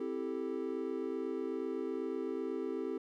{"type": "chord", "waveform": "triangle", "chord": "A minor seventh", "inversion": "first", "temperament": "equal", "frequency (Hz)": [261.6, 329.6, 392, 440], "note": ["C4", "E4", "G4", "A4"], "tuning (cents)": [0, 0, 0, 0], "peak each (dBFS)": [-39, -39, -37, -39], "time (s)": [0, 2.98], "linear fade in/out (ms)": 5, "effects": []}